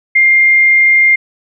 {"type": "tone", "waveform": "sine", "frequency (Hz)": 2111, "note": "C7", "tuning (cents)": 15, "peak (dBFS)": -5, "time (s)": [0.15, 1.16], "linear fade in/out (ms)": 10, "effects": []}